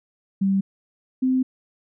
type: tone pair in turn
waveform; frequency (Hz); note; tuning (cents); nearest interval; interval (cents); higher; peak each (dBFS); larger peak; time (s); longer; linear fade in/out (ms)
sine; 194.5 / 258.4; G3 / C4; -13 / -21; perfect fourth; 492; second; -17; neither; 0.41-0.61 / 1.22-1.43; second; 10
effects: none